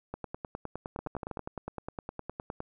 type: two click trains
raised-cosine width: 1 ms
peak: -22 / -22 dBFS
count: 6 / 25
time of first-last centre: 0.99-1.393 / 0.14-2.604 s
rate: 12.4 / 9.74 Hz
effects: none